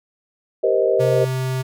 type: chord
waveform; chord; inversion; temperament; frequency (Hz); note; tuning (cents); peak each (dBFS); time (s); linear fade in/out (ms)
sine; C minor seventh; second; just; 392.4 / 470.9 / 523.3 / 627.9; G4 / Bb4 / C5 / Eb5; +2 / +18 / 0 / +16; -20; 0.63-1.25; 10
type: tone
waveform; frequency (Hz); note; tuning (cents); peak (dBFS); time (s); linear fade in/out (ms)
square; 130; C3; -11; -21; 0.99-1.63; 20
effects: none